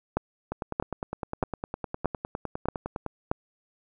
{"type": "two click trains", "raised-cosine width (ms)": 1, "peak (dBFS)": [-10, -17], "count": [6, 26], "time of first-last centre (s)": [[0.17, 3.315], [0.52, 3.063]], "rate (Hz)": [1.59, 9.83], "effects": []}